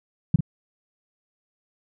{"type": "tone with echo", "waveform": "sine", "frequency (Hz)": 155.56, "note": "D#3", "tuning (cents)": 0, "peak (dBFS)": -10, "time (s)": [0.34, 0.36], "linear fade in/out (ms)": 5, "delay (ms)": 47, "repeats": 1, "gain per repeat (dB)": -9, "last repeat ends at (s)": 0.407, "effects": []}